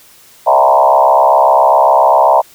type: tone with frequency modulation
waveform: sine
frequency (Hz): 784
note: G5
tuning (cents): 0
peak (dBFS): -5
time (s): 0.46-2.42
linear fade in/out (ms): 20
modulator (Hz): 67.4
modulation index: 3.1
effects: white hiss -43 dBFS RMS until 2.54 s